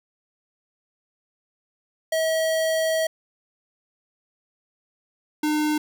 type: tone pair in turn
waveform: square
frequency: 642 / 303 Hz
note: E5 / D#4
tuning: -46 / -46 cents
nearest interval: octave + minor second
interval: 1300 cents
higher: first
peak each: -21 dBFS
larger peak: neither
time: 2.12-3.07 / 5.43-5.78 s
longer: first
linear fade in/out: 5 ms
effects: none